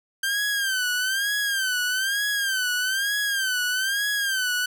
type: tone with vibrato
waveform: sawtooth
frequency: 1568 Hz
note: G6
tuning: in tune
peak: -19 dBFS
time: 0.23-4.66 s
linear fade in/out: 5 ms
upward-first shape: sine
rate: 1.1 Hz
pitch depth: 110 cents each way
effects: none